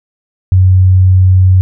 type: tone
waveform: sine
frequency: 93 Hz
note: F#2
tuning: 9 cents sharp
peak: -3 dBFS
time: 0.52-1.61 s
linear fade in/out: 0 ms
effects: none